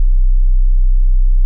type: tone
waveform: sine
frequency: 31.64 Hz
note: B0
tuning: 43 cents sharp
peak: -6 dBFS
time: 0-1.45 s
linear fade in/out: 0 ms
effects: none